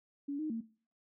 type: tone with pitch steps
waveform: sine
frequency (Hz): 283.6 / 309.5 / 227.4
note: C#4 / D#4 / A#3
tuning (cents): +40 / -9 / -43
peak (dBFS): -34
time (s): 0.28-0.61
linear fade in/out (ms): 10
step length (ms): 110
effects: noise-tail reverb RT60 0.4 s tail -18 dB re dry